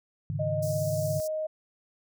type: chord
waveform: sine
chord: Ab suspended fourth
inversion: none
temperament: just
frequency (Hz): 103.83 / 138.43 / 155.74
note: Ab2 / Db3 / Eb3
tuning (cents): 0 / -2 / +2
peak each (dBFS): -33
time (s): 0.3-1.2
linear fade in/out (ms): 0
type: tone with pitch glide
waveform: sine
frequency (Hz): 620 to 623.6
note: D#5 to D#5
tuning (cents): -6 to +4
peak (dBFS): -28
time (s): 0.39-1.47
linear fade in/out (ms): 10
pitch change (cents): +10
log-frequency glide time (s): 0.59-0.96
type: high-pass noise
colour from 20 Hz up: pink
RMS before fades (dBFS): -42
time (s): 0.62-1.28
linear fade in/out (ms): 10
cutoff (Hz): 5000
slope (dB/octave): 48
effects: none